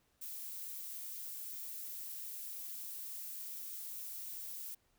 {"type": "noise", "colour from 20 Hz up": "violet", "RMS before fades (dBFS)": -45, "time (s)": [0.21, 4.75], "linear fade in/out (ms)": 10, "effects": ["pink hiss -75 dBFS RMS until 4.98 s"]}